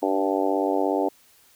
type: harmonic tone with a mistuned harmonic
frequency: 96.8 Hz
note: G2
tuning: 21 cents flat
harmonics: 3 / 4 / 5 / 6 / 7 / 8 / 9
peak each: -26 / -27 / -28 / -29 / -29 / -30 / -31 dBFS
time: 0.02-1.09 s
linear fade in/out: 10 ms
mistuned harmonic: 3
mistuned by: +15 cents
effects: white hiss -57 dBFS RMS until 1.55 s